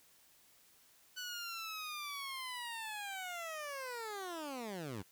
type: linear sweep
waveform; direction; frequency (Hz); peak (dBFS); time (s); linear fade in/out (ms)
15% pulse; down; 1496 to 86.6; -35; 1.16-5.03; 20
effects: white hiss -66 dBFS RMS until 5.11 s